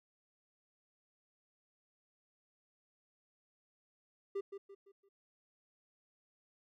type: tone with echo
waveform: triangle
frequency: 396 Hz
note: G4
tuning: 18 cents sharp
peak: -33 dBFS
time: 4.35-4.41 s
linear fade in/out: 10 ms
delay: 170 ms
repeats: 4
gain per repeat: -8 dB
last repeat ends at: 5.09 s
effects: none